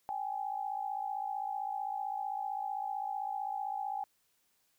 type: tone pair together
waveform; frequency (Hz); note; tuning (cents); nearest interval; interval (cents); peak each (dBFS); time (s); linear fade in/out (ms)
sine; 784 / 839.6; G5 / G#5; 0 / +19; minor second; 119; -37 / -37; 0.09-4.04; 0
effects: white hiss -74 dBFS RMS until 4.78 s